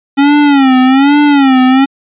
square tone with vibrato, 274.2 Hz, C#4, 19 cents flat, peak -5 dBFS, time 0.17-1.86 s, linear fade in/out 20 ms, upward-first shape sine, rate 1.2 Hz, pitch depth 120 cents each way, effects resampled to 8000 Hz

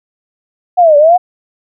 sine linear two-way sweep, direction down then up, 740 to 569 to 740 Hz, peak -3 dBFS, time 0.77-1.18 s, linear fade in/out 20 ms, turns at 0.97 s, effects none

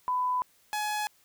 sine / sawtooth tone pair in turn, 1000 / 843.4 Hz, B5 / G#5, +21 / +26 cents, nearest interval minor third, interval 295 cents, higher first, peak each -25 dBFS, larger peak neither, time 0.08-0.42 / 0.73-1.07 s, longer neither, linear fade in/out 0 ms, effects white hiss -64 dBFS RMS until 1.24 s

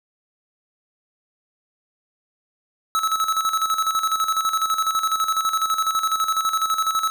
square tone with tremolo, 1301 Hz, E6, 23 cents flat, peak -18 dBFS, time 2.95-7.1 s, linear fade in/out 0 ms, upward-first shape square, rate 12 Hz, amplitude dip 60%, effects none

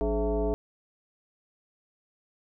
sine tone with frequency modulation, 185.8 Hz, F#3, 7 cents sharp, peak -24 dBFS, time 0.01-0.54 s, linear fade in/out 0 ms, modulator 238 Hz, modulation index 2, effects none

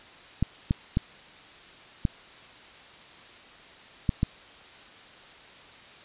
clicks, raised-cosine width 5 ms, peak -10 dBFS, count 6, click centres 0.426 / 0.709 / 0.971 / 2.052 / 4.092 / 4.231 s, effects white hiss -49 dBFS RMS until 6.04 s + resampled to 8000 Hz

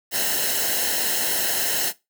white noise with comb filter, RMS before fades -23 dBFS, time 0.11-1.93 s, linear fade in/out 50 ms, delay 0.85 ms, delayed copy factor -0.75, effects noise-tail reverb RT60 0.2 s tail -18 dB re dry

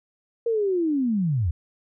sine linear sweep, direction down, 473.2 to 73.42 Hz, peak -20 dBFS, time 0.46-1.51 s, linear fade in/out 5 ms, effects none

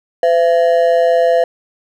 triangle ring-modulated tone, 592 Hz, D5, 14 cents sharp, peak -4 dBFS, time 0.23-1.44 s, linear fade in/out 2 ms, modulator 82.4 Hz, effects none

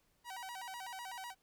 sawtooth tone with vibrato, 855 Hz, A5, 50 cents flat, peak -40 dBFS, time 0.24-1.35 s, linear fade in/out 50 ms, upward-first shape square, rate 8 Hz, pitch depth 200 cents each way, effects pink hiss -75 dBFS RMS until 1.42 s

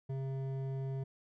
sine tone with hard clipping, 134.4 Hz, C3, 47 cents sharp, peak -37 dBFS, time 0.09-1.04 s, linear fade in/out 10 ms, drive 10 dB, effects none

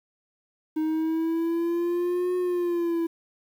triangle exponential two-way sweep, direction up then down, 311.1 to 362.9 to 331.2 Hz, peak -21 dBFS, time 0.76-3.07 s, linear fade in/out 10 ms, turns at 2.36 s, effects 9-bit

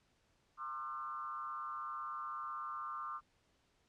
sine tone with frequency modulation, 1204 Hz, D6, 43 cents sharp, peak -40 dBFS, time 0.57-3.21 s, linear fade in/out 50 ms, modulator 138 Hz, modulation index 1.1, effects pink hiss -75 dBFS RMS until 3.88 s + low-pass 7000 Hz 12 dB/octave

